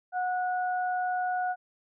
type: tone pair together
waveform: sine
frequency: 731 / 1463 Hz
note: F#5 / F#6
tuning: -21 / -20 cents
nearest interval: octave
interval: 1201 cents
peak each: -27 / -35 dBFS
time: 0.12-1.56 s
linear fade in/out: 50 ms
effects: none